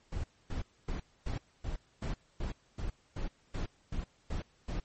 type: noise bursts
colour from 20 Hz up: brown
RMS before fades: -35 dBFS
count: 13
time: 0.12-4.8 s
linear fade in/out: 5 ms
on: 120 ms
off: 260 ms
effects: pink hiss -68 dBFS RMS until 4.84 s + MP3 32 kbps